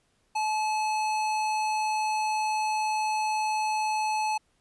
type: tone with hard clipping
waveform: sine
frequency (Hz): 861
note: A5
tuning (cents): -38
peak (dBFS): -27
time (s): 0.35-4.38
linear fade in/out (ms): 10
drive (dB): 17
effects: pink hiss -70 dBFS RMS until 4.6 s + resampled to 24000 Hz